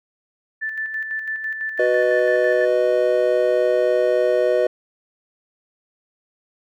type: tone with tremolo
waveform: sine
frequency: 1760 Hz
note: A6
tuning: in tune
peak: -22 dBFS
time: 0.61-2.66 s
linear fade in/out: 20 ms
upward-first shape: square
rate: 6 Hz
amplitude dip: 45%
type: chord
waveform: triangle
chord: B major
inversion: second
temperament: just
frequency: 370.4 / 493.9 / 617.4 Hz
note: F#4 / B4 / D#5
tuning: +2 / 0 / -14 cents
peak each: -20 / -17 / -17 dBFS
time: 1.79-4.67 s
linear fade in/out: 5 ms
effects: none